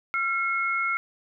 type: tone pair together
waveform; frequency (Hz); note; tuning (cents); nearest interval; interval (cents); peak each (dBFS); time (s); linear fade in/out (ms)
sine; 1368 / 2170; F6 / C#7; -36 / -37; minor sixth; 799; -26; 0.14-0.97; 0
effects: none